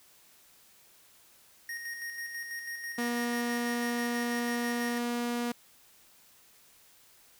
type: tone with tremolo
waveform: square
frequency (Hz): 1864.7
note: A#6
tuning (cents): 0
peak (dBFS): -36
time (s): 1.69-4.98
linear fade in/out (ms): 2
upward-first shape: square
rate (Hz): 6.1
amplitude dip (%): 40
type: tone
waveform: sawtooth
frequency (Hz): 239.4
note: A#3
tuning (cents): +46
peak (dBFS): -26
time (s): 2.98-5.52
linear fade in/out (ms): 5
effects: white hiss -60 dBFS RMS until 7.39 s